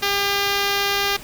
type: tone with notch filter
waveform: 5% pulse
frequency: 400.9 Hz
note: G4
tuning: 39 cents sharp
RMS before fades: -21 dBFS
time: 0.02-1.17 s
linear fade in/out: 10 ms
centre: 9700 Hz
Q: 1.5
effects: pink hiss -39 dBFS RMS until 1.23 s